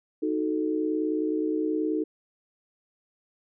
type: chord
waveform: sine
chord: D# diminished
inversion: none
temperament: equal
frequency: 311.1 / 370 / 440 Hz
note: D#4 / F#4 / A4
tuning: 0 / 0 / 0 cents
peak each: -26 / -32 / -30 dBFS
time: 0.22-2.04 s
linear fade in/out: 10 ms
effects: none